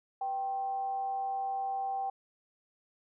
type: tone with frequency modulation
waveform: sine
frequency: 780 Hz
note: G5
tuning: 9 cents flat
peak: -31 dBFS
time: 0.21-2.1 s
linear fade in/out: 5 ms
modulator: 288 Hz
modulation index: 0.21
effects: none